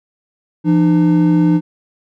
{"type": "tone pair together", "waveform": "triangle", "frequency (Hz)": [170, 302.9], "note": ["F3", "D#4"], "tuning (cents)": [-46, -46], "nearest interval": "minor seventh", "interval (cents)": 1000, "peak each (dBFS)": -10, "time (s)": [0.64, 1.61], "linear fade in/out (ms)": 50, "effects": []}